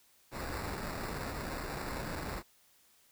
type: noise with sample-and-hold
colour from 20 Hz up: pink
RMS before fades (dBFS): -39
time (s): 0.31-2.43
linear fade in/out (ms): 50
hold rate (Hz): 3150
effects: white hiss -66 dBFS RMS until 3.11 s